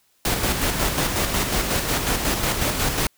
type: noise with tremolo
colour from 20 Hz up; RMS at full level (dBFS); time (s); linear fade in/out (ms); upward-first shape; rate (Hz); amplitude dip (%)
pink; -21; 0.25-3.07; 2; square; 5.5; 40
effects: white hiss -63 dBFS RMS until 3.17 s